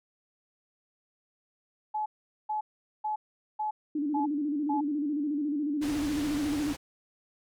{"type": "tone bursts", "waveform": "sine", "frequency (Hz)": 854, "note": "G#5", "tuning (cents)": 48, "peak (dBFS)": -28, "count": 6, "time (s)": [1.94, 4.81], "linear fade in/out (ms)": 10, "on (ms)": 120, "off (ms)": 430}
{"type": "tone with vibrato", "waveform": "sine", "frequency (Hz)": 293.7, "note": "D4", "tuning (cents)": 0, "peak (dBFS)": -27, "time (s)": [3.95, 6.73], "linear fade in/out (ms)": 5, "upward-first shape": "square", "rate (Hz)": 14, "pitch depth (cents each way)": 65}
{"type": "low-pass noise", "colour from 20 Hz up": "pink", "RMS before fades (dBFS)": -39, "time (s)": [5.81, 6.77], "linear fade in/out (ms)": 20, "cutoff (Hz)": 9200, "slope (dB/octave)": 12}
{"effects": []}